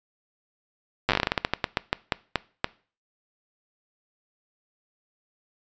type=slowing click train; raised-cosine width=0.3 ms; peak=-5 dBFS; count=20; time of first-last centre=1.09-2.644 s; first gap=8 ms; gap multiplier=1.22; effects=noise-tail reverb RT60 0.4 s tail -21 dB re dry + resampled to 16000 Hz